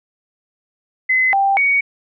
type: tone with pitch steps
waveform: sine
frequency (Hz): 2037 / 787 / 2241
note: C7 / G5 / C#7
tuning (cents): -47 / +7 / +18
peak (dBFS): -12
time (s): 1.09-1.81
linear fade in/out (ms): 10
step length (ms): 240
effects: none